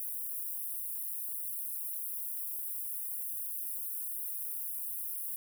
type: high-pass noise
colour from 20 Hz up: white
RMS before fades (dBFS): -38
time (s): 0-5.36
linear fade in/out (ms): 0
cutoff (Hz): 10000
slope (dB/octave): 48
effects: none